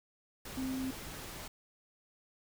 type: tone in noise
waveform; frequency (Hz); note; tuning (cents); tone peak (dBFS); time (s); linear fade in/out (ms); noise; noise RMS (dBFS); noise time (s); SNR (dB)
sine; 261.6; C4; 0; -34; 0.57-0.91; 5; pink; -45; 0.45-1.48; +8
effects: none